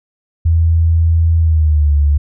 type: tone with pitch glide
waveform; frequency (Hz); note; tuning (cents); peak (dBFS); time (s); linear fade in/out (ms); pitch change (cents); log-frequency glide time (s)
sine; 82.41 to 72.58; E2 to D2; 0 to -20; -8; 0.45-2.18; 10; -220; 1.39-1.93
effects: none